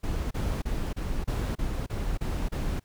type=noise bursts; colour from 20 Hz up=brown; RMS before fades=-29 dBFS; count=9; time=0.03-2.798 s; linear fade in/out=10 ms; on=280 ms; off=31 ms; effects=pink hiss -68 dBFS RMS until 2.84 s